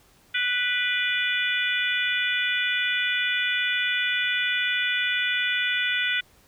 harmonic tone with a mistuned harmonic, 493.9 Hz, B4, in tune, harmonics 3 / 4 / 5 / 6 / 7, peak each -27 / -28 / -29 / -30 / -30 dBFS, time 0.34-6.21 s, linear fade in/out 10 ms, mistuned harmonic 5, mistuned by -33 cents, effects pink hiss -58 dBFS RMS until 6.47 s

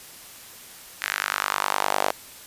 sawtooth tone with high-pass filter sweep, 49.83 Hz, G1, 29 cents sharp, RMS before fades -26 dBFS, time 1.01-2.12 s, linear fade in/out 20 ms, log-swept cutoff 1800 to 660 Hz, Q 2.2, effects white hiss -44 dBFS RMS until 2.46 s + resampled to 32000 Hz

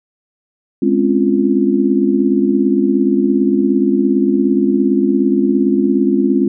sine chord, Db major seventh, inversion second, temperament just, 207.9 / 259.9 / 277.2 / 346.5 Hz, Ab3 / C4 / Db4 / F4, +2 / -11 / 0 / -14 cents, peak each -16 dBFS, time 0.82-6.48 s, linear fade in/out 5 ms, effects none

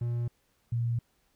triangle / sine tone pair in turn, 119.2 / 117.69 Hz, A#2 / A#2, +39 / +17 cents, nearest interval unison, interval 22 cents, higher first, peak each -26 dBFS, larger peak neither, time 0.01-0.28 / 0.72-0.99 s, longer neither, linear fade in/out 5 ms, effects pink hiss -71 dBFS RMS until 1.35 s

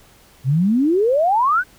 sine exponential sweep, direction up, 123.47 to 1568 Hz, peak -13 dBFS, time 0.44-1.64 s, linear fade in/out 50 ms, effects pink hiss -50 dBFS RMS until 1.78 s

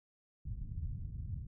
white low-pass noise, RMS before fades -41 dBFS, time 0.45-1.47 s, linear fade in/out 5 ms, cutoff 120 Hz, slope 24 dB/octave, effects none

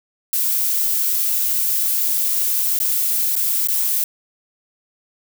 violet noise with dropouts, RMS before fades -19 dBFS, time 0.33-4.04 s, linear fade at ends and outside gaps 2 ms, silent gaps 2.79-2.8 / 3.355-3.363 / 3.673-3.685 s, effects none

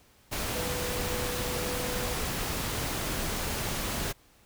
sine tone in noise, 493.9 Hz, B4, in tune, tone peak -36 dBFS, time 0.54-2.15 s, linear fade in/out 20 ms, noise pink, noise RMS -32 dBFS, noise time 0.31-4.13 s, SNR -7 dB, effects pink hiss -61 dBFS RMS until 4.45 s

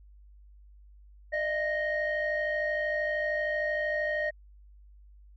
sine tone cluster, 605 / 658 / 1865 Hz, D#5 / E5 / A#6, -49 / -3 / 0 cents, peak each -29 / -36 / -29 dBFS, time 1.32-4.31 s, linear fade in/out 20 ms, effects tanh soft clip ceiling -22 dBFS + added 50 Hz sine -51 dBFS peak until 5.36 s

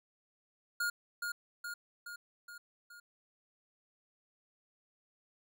square tone with echo, 1426 Hz, F6, 36 cents sharp, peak -32 dBFS, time 0.8-0.9 s, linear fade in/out 5 ms, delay 420 ms, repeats 5, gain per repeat -4 dB, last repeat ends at 3 s, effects none

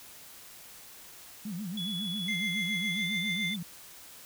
sine tone with vibrato, 192.1 Hz, G3, 35 cents flat, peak -34 dBFS, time 1.45-3.63 s, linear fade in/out 5 ms, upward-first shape sine, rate 7.3 Hz, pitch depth 230 cents each way
triangle tone with pitch glide, 3399 to 3513 Hz, G#7 to A7, +39 to -3 cents, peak -33 dBFS, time 1.77-3.56 s, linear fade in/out 5 ms, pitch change +58 cents, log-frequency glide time 2.86-3.12 s
triangle tone with tremolo, 2093 Hz, C7, in tune, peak -28 dBFS, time 2.28-3.54 s, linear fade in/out 5 ms, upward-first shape sine, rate 7.1 Hz, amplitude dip 45%
effects white hiss -50 dBFS RMS until 4.25 s

